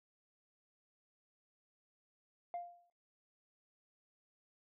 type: tone with exponential decay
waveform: sine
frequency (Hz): 698.5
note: F5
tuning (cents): 0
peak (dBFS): -35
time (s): 2.54-2.9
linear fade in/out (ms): 1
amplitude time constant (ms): 78
effects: noise-tail reverb RT60 0.3 s tail -18 dB re dry + tanh soft clip ceiling -36 dBFS